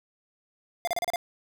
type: tone bursts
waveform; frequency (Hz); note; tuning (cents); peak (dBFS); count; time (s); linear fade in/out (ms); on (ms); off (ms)
square; 698.5; F5; 0; -26; 6; 0.85-1.159; 0; 24; 33
effects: none